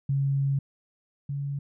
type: tone pair in turn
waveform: sine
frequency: 138.2 / 140.86 Hz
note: C#3 / C#3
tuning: -5 / +28 cents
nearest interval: unison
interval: 33 cents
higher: second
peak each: -22 / -28 dBFS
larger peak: first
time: 0.09-0.59 / 1.29-1.59 s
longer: first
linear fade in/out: 5 ms
effects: none